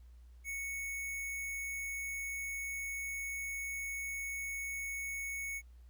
sine tone with sample-and-hold, 2217 Hz, C#7, in tune, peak -37 dBFS, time 0.44-5.62 s, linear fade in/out 50 ms, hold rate 8820 Hz, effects added 60 Hz sine -53 dBFS peak until 5.89 s + pink hiss -75 dBFS RMS until 5.89 s

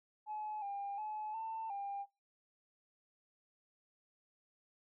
sine tone with pitch steps, 852 / 801 / 855 / 893 / 799 Hz, G#5 / G5 / A5 / A5 / G5, +44 / +37 / -50 / +25 / +33 cents, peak -38 dBFS, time 0.26-2.06 s, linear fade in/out 50 ms, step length 360 ms, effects noise-tail reverb RT60 0.3 s tail -26 dB re dry + tanh soft clip ceiling -35 dBFS

